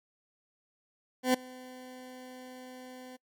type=tone with ADSR envelope; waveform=20% pulse; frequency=254.5 Hz; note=C4; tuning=48 cents flat; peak=-16 dBFS; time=1.23-3.17 s; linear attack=110 ms; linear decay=7 ms; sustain=-24 dB; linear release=16 ms; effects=noise-tail reverb RT60 0.1 s tail -25 dB re dry + MP3 96 kbps